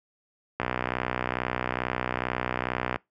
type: click train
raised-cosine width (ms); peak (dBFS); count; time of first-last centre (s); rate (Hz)
0.5; -11; 148; 0.6-2.96; 62.3
effects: noise-tail reverb RT60 0.2 s tail -25 dB re dry + high-pass 80 Hz 12 dB/octave